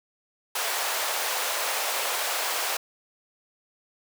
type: high-pass noise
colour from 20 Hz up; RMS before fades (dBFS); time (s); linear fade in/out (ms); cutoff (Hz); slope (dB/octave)
pink; -28; 0.55-2.77; 5; 560; 24
effects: none